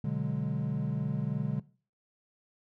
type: chord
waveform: triangle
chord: G# half-diminished seventh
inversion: first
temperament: equal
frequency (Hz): 123.47 / 146.83 / 185 / 207.7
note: B2 / D3 / F#3 / G#3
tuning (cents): 0 / 0 / 0 / 0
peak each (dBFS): -34 / -30 / -35 / -34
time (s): 0.04-1.6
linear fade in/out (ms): 5
effects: noise-tail reverb RT60 0.4 s tail -20 dB re dry